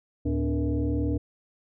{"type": "tone with frequency modulation", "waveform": "sine", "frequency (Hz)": 110, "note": "A2", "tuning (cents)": 0, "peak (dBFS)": -23, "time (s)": [0.25, 1.18], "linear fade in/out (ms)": 10, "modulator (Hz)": 182, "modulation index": 1.6, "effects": []}